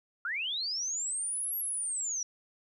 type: linear two-way sweep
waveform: sine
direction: up then down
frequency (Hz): 1344 to 11630 to 5680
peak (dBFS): -31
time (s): 0.25-2.23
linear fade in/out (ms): 2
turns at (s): 1.57
effects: 12-bit